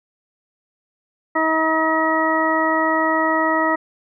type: harmonic tone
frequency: 318.9 Hz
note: D#4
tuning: 43 cents sharp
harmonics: 1 / 2 / 3 / 4 / 6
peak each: -22 / -22 / -22 / -22 / -22 dBFS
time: 1.35-3.76 s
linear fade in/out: 10 ms
effects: none